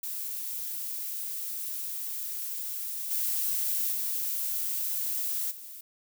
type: noise with level steps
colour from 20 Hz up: violet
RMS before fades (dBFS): -35 / -29 / -31 / -44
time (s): 0.03-5.81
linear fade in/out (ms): 5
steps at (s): 3.1 / 3.91 / 5.5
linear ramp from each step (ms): 20
effects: none